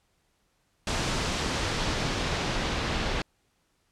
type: noise with low-pass filter sweep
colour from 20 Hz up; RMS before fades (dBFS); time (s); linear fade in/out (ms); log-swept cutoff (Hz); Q
pink; -29; 0.87-3.22; 2; 6900 to 3900; 0.91
effects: pink hiss -71 dBFS RMS until 3.91 s + low-pass 11000 Hz 12 dB/octave